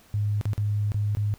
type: tone with dropouts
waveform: sine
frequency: 103.83 Hz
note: G#2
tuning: in tune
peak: -22 dBFS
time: 0.14-1.34 s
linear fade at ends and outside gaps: 0 ms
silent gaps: 0.412-0.455 / 0.533-0.579 / 0.919-0.944 / 1.15-1.17 s
effects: pink hiss -56 dBFS RMS until 1.38 s